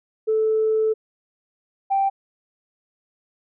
sine tone pair in turn, 437.7 / 783.3 Hz, A4 / G5, -9 / -2 cents, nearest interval minor seventh, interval 1007 cents, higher second, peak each -16 dBFS, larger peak neither, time 0.27-0.94 / 1.9-2.1 s, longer first, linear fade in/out 20 ms, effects tanh soft clip ceiling -12 dBFS

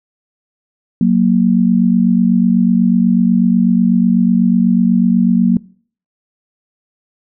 sine tone pair together, 185 / 233.1 Hz, F#3 / A#3, 0 / 0 cents, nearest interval major third, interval 400 cents, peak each -11 dBFS, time 1.01-5.57 s, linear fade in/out 2 ms, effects noise-tail reverb RT60 0.5 s tail -23 dB re dry

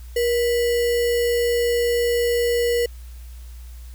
sine tone with sample-and-hold, 475.5 Hz, A#4, 34 cents sharp, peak -17 dBFS, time 0.16-2.86 s, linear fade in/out 5 ms, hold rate 2450 Hz, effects added 60 Hz sine -35 dBFS peak until 3.94 s + white hiss -52 dBFS RMS until 3.94 s

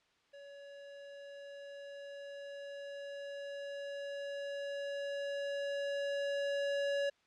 square tone with level ramp, 564 Hz, C#5, 30 cents sharp, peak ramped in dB -51 to -32 dBFS, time 0.33-7.1 s, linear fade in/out 10 ms, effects white hiss -72 dBFS RMS until 7.26 s + low-pass 4000 Hz 12 dB/octave

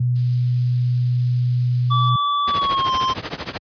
sine tone, 123.47 Hz, B2, in tune, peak -15 dBFS, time 0-2.16 s, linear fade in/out 5 ms
violet noise, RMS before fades -33 dBFS, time 0.15-2.1 s, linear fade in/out 10 ms
square tone with pitch glide, 1155 to 1047 Hz, D6 to C6, -29 to +1 cents, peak -18 dBFS, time 1.9-3.14 s, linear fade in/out 20 ms, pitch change -170 cents, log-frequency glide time 2.5-2.93 s
pink noise with tremolo, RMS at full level -24 dBFS, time 2.47-3.58 s, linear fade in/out 10 ms, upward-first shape triangle, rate 13 Hz, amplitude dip 95%
effects high-pass 80 Hz 12 dB/octave + resampled to 11025 Hz

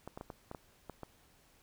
clicks, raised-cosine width 1 ms, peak -29 dBFS, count 8, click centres 0.076 / 0.175 / 0.211 / 0.302 / 0.514 / 0.548 / 0.897 / 1.033 s, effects pink hiss -66 dBFS RMS until 1.62 s

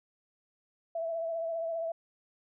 sine tone with vibrato, 661 Hz, E5, 5 cents sharp, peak -31 dBFS, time 0.95-1.92 s, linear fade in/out 5 ms, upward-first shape triangle, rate 15 Hz, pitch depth 38 cents each way, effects none

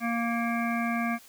harmonic tone with a mistuned harmonic, 233.1 Hz, A#3, in tune, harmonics 1 / 3 / 5 / 7 / 9 / 10, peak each -28 / -33 / -35 / -36 / -38 / -38 dBFS, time 0-1.19 s, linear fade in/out 50 ms, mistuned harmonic 9, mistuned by +37 cents, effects white hiss -53 dBFS RMS until 1.28 s

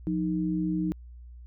sine tone pair together, 178.03 / 311.1 Hz, F3 / D#4, +34 / 0 cents, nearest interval minor seventh, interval 966 cents, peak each -28 dBFS, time 0.07-0.92 s, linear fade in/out 0 ms, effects added 60 Hz sine -43 dBFS peak until 1.46 s

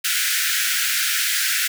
pink high-pass noise, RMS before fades -21 dBFS, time 0.04-1.68 s, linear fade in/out 10 ms, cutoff 1400 Hz, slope 96 dB/octave, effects none

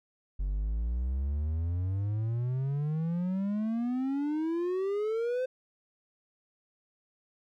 triangle exponential sweep, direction up, 45.92 to 520 Hz, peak -26 dBFS, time 0.39-5.46 s, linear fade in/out 10 ms, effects none

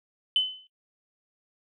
sine tone with exponential decay, 3032 Hz, F#7, 42 cents sharp, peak -16 dBFS, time 0.36-0.67 s, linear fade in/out 1 ms, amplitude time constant 67 ms, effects noise-tail reverb RT60 0.1 s tail -19 dB re dry + tanh soft clip ceiling -13 dBFS

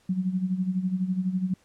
sine tone with tremolo, 185.4 Hz, F#3, 4 cents sharp, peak -21 dBFS, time 0.09-1.54 s, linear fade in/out 5 ms, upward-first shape sine, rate 12 Hz, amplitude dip 70%, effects pink hiss -63 dBFS RMS until 1.64 s + low-pass 10000 Hz 12 dB/octave

